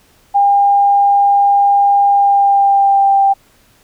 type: tone with pitch glide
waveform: sine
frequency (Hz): 804 to 787.5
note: G5 to G5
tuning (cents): +44 to +8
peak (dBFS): -7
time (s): 0.34-3.34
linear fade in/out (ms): 20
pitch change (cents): -36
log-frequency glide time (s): 2.1-3.23
effects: pink hiss -51 dBFS RMS until 3.83 s